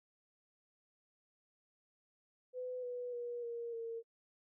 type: tone with pitch steps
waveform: sine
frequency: 503 / 491.5 / 480.3 / 469.3 / 458.6 Hz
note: B4 / B4 / B4 / A#4 / A#4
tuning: +32 / -8 / -48 / +12 / -28 cents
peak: -39 dBFS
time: 2.53-4.03 s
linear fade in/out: 50 ms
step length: 300 ms
effects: noise-tail reverb RT60 0.1 s tail -24 dB re dry